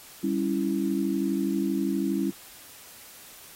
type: chord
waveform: sine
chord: C# diminished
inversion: second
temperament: equal with one note detuned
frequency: 198.28 / 277.2 / 329.6 Hz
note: G3 / C#4 / E4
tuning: +20 / 0 / 0 cents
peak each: -28 dBFS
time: 0.23-2.31 s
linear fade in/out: 10 ms
effects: white hiss -48 dBFS RMS until 3.55 s + AAC 48 kbps